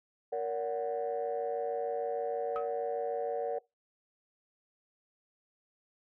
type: chord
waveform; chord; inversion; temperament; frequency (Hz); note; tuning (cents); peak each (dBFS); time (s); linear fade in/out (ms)
sine; Bb augmented; none; equal with one note detuned; 466.2 / 572.6 / 740; Bb4 / D5 / F#5; 0 / -44 / 0; -33 / -35 / -36; 0.32-3.59; 10
type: tone with exponential decay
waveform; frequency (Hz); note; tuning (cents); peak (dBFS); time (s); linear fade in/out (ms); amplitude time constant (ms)
sine; 1275; D#6; +42; -31; 2.56-2.72; 0; 33
effects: noise-tail reverb RT60 0.2 s tail -22 dB re dry + tanh soft clip ceiling -25 dBFS